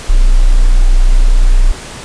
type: tone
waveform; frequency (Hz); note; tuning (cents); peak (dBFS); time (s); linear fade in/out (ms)
sine; 30.67; B0; -11; -3; 0.09-1.72; 10
effects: pink hiss -28 dBFS RMS until 2.04 s + resampled to 22050 Hz